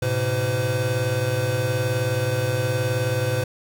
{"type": "tone cluster", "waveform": "square", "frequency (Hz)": [108.1, 127.1, 508], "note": ["A2", "C3", "B4"], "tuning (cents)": [-30, -50, 49], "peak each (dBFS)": -26, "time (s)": [0.02, 3.44], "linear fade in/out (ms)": 5, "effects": []}